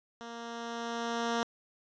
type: tone with level ramp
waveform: 10% pulse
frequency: 233.1 Hz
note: A#3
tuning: in tune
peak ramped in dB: -34 to -20 dBFS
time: 0.21-1.43 s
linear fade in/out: 0 ms
effects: resampled to 16000 Hz